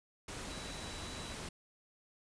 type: tone in noise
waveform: sine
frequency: 3929 Hz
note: B7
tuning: 10 cents flat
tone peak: -51 dBFS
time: 0.5-1.34 s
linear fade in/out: 5 ms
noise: pink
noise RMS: -44 dBFS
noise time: 0.28-1.49 s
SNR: -10 dB
effects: resampled to 22050 Hz